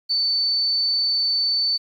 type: tone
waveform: sine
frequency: 4519 Hz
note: C#8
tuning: 33 cents sharp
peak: -18 dBFS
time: 0.09-1.78 s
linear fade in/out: 20 ms
effects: 9-bit